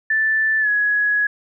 sine tone with pitch glide, 1760 to 1676.6 Hz, A6 to G#6, 0 to +16 cents, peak -15 dBFS, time 0.1-1.27 s, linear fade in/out 5 ms, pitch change -84 cents, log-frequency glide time 0.6-0.69 s, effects none

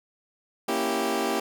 20% pulse chord, A# diminished seventh, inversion none, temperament equal, 233.1 / 277.2 / 329.6 / 392 Hz, A#3 / C#4 / E4 / G4, 0 / 0 / 0 / 0 cents, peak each -26 / -27 / -26 / -23 dBFS, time 0.68-1.4 s, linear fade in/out 5 ms, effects none

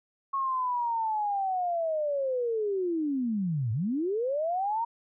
sine linear two-way sweep, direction down then up, 1100 to 103.5 to 944 Hz, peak -26 dBFS, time 0.33-4.85 s, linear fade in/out 10 ms, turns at 3.72 s, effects none

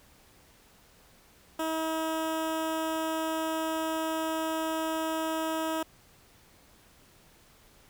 15% pulse tone with notch filter, 320 Hz, D#4, 49 cents sharp, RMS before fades -31 dBFS, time 1.59-5.83 s, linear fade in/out 5 ms, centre 4600 Hz, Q 1.8, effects pink hiss -59 dBFS RMS until 7.89 s

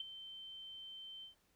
sine tone with ADSR envelope, 3100 Hz, G7, 20 cents flat, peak -37 dBFS, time 0-1.35 s, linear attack 4 ms, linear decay 17 ms, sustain -11 dB, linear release 120 ms, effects pink hiss -75 dBFS RMS until 1.55 s

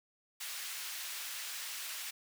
pink high-pass noise, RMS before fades -42 dBFS, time 0.4-2.11 s, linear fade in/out 10 ms, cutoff 2000 Hz, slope 12 dB/octave, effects none

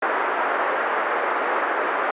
white band-pass noise, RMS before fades -23 dBFS, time 0.02-2.11 s, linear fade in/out 5 ms, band 370 to 1600 Hz, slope 24 dB/octave, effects resampled to 8000 Hz

